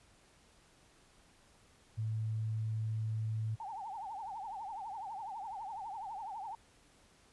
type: tone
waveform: sine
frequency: 110 Hz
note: A2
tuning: in tune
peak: -33 dBFS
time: 1.97-3.56 s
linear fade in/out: 20 ms
type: tone with vibrato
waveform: sine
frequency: 837 Hz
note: G#5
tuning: 13 cents sharp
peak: -40 dBFS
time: 3.6-6.55 s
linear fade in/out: 2 ms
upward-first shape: triangle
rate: 12 Hz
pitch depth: 210 cents each way
effects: pink hiss -65 dBFS RMS until 7.32 s + resampled to 24000 Hz